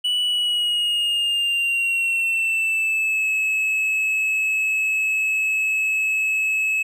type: tone with pitch glide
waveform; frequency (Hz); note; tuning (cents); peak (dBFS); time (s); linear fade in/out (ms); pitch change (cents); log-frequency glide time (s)
triangle; 2953 to 2586; F#7 to E7; -4 to -34; -17; 0.04-6.83; 10; -230; 0.22-3.28
effects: none